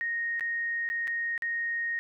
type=tone with dropouts; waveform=sine; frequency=1863 Hz; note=A#6; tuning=2 cents flat; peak=-28 dBFS; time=0.01-1.99 s; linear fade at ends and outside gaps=0 ms; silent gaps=0.396-0.408 / 0.89-0.9 / 1.073-1.078 / 1.378-1.422 s; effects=none